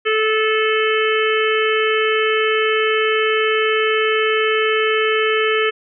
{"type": "harmonic tone", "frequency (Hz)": 436, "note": "A4", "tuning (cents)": -16, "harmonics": [1, 3, 4, 5, 6, 7], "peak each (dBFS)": [-17, -22, -23, -24, -25, -25], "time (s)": [0.05, 5.71], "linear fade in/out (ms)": 20, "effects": []}